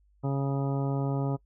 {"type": "harmonic tone", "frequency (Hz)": 138, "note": "C#3", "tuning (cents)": -7, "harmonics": [1, 2, 3, 4, 5, 6, 7, 9], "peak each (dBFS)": [-27, -33, -37, -39, -41, -43, -44, -46], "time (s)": [0.23, 1.37], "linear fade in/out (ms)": 20, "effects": ["noise-tail reverb RT60 0.1 s tail -23 dB re dry", "added 50 Hz sine -61 dBFS peak until 1.45 s"]}